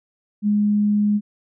sine tone, 207.7 Hz, G#3, in tune, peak -15 dBFS, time 0.42-1.21 s, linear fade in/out 50 ms, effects none

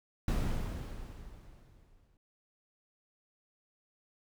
brown noise with exponential decay, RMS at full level -28 dBFS, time 0.28-2.17 s, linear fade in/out 2 ms, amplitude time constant 410 ms, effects none

